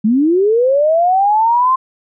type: linear sweep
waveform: sine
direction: up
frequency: 203.2 to 1059 Hz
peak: -9 dBFS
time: 0.04-1.76 s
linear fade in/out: 10 ms
effects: none